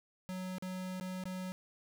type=tone with dropouts; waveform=square; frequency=185 Hz; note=F#3; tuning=in tune; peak=-39 dBFS; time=0.29-1.52 s; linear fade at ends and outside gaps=0 ms; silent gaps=0.583-0.624 / 0.999-1.01 / 1.238-1.255 s; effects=none